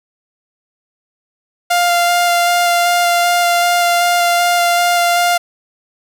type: tone with vibrato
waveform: sawtooth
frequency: 698.5 Hz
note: F5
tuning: in tune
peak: -7 dBFS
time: 1.7-5.38 s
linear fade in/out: 10 ms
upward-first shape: square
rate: 2.6 Hz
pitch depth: 8 cents each way
effects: none